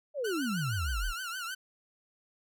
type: exponential sweep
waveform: sine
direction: down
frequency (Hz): 622.3 to 32.54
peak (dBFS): -30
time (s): 0.14-1.14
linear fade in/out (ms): 50
type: tone with vibrato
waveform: sawtooth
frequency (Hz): 1431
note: F6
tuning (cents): +42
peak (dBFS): -32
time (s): 0.24-1.55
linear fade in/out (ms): 10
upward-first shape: triangle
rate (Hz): 6.4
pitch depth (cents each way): 150
effects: none